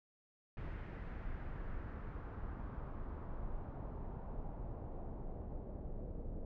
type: noise with low-pass filter sweep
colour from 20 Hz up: brown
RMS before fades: -44 dBFS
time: 0.57-6.45 s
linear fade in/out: 2 ms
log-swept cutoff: 2100 to 540 Hz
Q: 1.7
effects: none